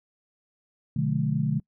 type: chord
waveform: sine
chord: B diminished seventh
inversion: none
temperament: just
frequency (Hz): 123.47 / 148.16 / 177.8 / 213.4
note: B2 / D3 / F3 / Ab3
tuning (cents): 0 / +16 / +31 / +47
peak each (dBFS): -30 / -25 / -31 / -29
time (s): 0.96-1.6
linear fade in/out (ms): 5
effects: noise-tail reverb RT60 0.1 s tail -25 dB re dry